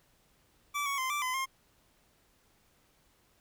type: tone with pitch steps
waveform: 25% pulse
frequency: 1158 / 1115 / 1040 / 1171 / 1019 / 1064 Hz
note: D6 / C#6 / C6 / D6 / C6 / C6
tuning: -25 / +10 / -11 / -5 / -46 / +29 cents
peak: -27 dBFS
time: 0.74-1.46 s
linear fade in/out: 20 ms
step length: 120 ms
effects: pink hiss -68 dBFS RMS until 3.4 s